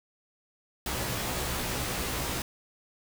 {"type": "noise with comb filter", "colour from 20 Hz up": "pink", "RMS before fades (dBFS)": -32, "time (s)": [0.86, 2.42], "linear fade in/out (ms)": 2, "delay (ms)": 16, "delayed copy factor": 0.8, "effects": []}